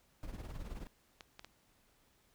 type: noise with tremolo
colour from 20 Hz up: brown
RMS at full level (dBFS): -41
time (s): 0.23-0.87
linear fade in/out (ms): 0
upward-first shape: triangle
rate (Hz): 19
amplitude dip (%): 75
type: clicks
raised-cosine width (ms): 0.2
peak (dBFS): -31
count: 3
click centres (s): 1.208 / 1.394 / 1.446
effects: pink hiss -71 dBFS RMS until 2.34 s